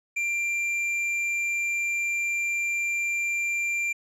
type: tone with tanh clipping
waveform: triangle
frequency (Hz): 2372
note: D7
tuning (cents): +17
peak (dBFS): -26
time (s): 0.16-3.93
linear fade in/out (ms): 10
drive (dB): 12
effects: low-pass 11000 Hz 12 dB/octave